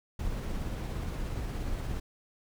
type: noise with tremolo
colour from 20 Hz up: brown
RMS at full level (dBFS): -33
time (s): 0.19-2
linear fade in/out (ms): 5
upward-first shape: triangle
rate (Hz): 17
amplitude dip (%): 25
effects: none